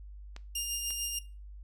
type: clicks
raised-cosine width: 0.2 ms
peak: -27 / -29 dBFS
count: 2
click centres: 0.364 / 0.906 s
type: tone with tremolo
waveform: 15% pulse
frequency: 2811 Hz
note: F7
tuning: 11 cents sharp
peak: -24 dBFS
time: 0.55-1.19 s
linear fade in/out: 5 ms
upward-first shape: sine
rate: 6.7 Hz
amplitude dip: 35%
effects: noise-tail reverb RT60 0.3 s tail -18 dB re dry + added 50 Hz sine -44 dBFS peak until 1.63 s